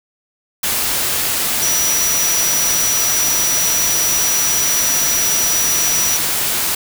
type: tone in noise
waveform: sine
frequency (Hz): 5850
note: F#8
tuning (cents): -21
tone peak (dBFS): -16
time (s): 1.62-6.17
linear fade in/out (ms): 5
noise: white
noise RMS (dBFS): -18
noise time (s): 0.63-6.75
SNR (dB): -1
effects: none